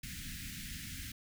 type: band-stop noise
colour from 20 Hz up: pink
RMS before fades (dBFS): -44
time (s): 0.03-1.12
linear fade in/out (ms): 5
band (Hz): 270 to 1600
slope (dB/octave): 48
effects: none